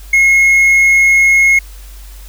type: tone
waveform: triangle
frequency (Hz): 2164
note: C#7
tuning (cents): -42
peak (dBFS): -4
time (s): 0.13-1.59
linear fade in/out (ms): 5
effects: added 48 Hz sine -30 dBFS peak until 2.28 s + white hiss -41 dBFS RMS until 2.28 s